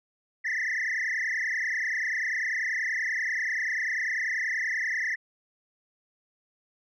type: tone with frequency modulation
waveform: sine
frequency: 1900 Hz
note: A#6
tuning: 33 cents sharp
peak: -24 dBFS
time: 0.44-5.16 s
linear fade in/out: 20 ms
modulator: 30.3 Hz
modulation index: 5.3
effects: tanh soft clip ceiling -25 dBFS